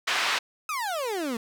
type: band-pass noise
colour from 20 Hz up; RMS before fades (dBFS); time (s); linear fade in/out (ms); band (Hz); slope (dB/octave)
pink; -26; 0.07-0.39; 10; 1200 to 3900; 12
type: exponential sweep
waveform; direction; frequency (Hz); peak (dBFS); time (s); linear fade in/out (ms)
30% pulse; down; 1304 to 220; -25; 0.69-1.37; 2
effects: none